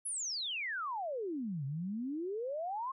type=exponential two-way sweep; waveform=sine; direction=down then up; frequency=11020 to 131.6 to 1094 Hz; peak=-35 dBFS; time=0.05-2.92 s; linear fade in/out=10 ms; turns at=1.65 s; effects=none